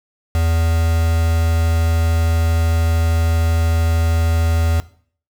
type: tone with quantisation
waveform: triangle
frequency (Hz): 82.41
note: E2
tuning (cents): 0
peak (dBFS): -12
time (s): 0.35-4.8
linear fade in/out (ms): 0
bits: 4
effects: noise-tail reverb RT60 0.5 s tail -18 dB re dry